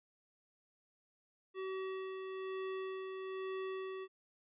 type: tone with tremolo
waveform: square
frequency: 380 Hz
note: F#4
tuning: 46 cents sharp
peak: -39 dBFS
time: 1.54-4.08 s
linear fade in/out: 50 ms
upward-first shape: sine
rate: 1.1 Hz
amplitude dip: 35%
effects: resampled to 8000 Hz